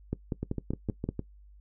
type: two click trains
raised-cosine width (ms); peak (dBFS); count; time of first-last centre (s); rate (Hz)
3; -17 / -19; 6 / 6; 0.13-1.09 / 0.43-1.193; 5.21 / 6.55
effects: noise-tail reverb RT60 0.1 s tail -19 dB re dry + added 50 Hz sine -51 dBFS peak until 1.6 s